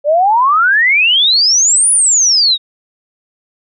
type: exponential two-way sweep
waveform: sine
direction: up then down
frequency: 565 to 10000 to 3684 Hz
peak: -7 dBFS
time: 0.04-2.58 s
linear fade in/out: 50 ms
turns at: 1.91 s
effects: none